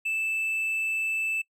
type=tone; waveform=triangle; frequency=2637 Hz; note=E7; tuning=in tune; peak=-24 dBFS; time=0.05-1.42 s; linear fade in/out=10 ms; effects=noise-tail reverb RT60 0.1 s tail -23 dB re dry

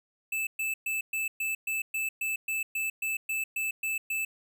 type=tone bursts; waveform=square; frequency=2630 Hz; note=E7; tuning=5 cents flat; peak=-29 dBFS; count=15; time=0.32-4.25 s; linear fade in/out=5 ms; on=150 ms; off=120 ms; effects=none

